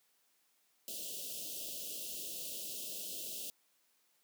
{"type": "band-stop noise", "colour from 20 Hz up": "white", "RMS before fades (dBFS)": -43, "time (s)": [0.88, 3.5], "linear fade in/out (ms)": 0, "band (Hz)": [670, 2700], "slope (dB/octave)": 96, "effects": ["white hiss -74 dBFS RMS until 4.23 s", "high-pass 200 Hz 12 dB/octave"]}